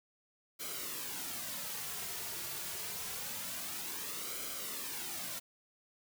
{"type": "noise with flanger", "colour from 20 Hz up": "white", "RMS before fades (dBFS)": -41, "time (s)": [0.59, 5.4], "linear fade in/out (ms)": 20, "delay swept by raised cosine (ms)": [1.1, 3.9], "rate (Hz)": 0.26, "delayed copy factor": -0.6, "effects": []}